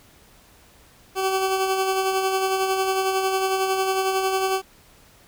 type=tone with tremolo; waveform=20% pulse; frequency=381.7 Hz; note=G4; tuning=46 cents flat; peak=-14 dBFS; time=1.15-4.62 s; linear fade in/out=50 ms; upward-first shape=sine; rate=11 Hz; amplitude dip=40%; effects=pink hiss -53 dBFS RMS until 5.27 s